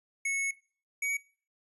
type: tone pair in turn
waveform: square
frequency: 2200 / 2253 Hz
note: C#7 / C#7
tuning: -14 / +28 cents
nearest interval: unison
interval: 42 cents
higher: second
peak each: -29 / -30 dBFS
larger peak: first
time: 0.25-0.51 / 1.02-1.17 s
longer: first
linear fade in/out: 5 ms
effects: noise-tail reverb RT60 0.4 s tail -20 dB re dry + resampled to 32000 Hz